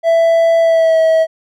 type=tone with pitch glide; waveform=triangle; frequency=663 to 644.9 Hz; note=E5 to E5; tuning=+10 to -38 cents; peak=-6 dBFS; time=0.03-1.27 s; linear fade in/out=50 ms; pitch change=-48 cents; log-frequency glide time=0.6-0.99 s; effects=none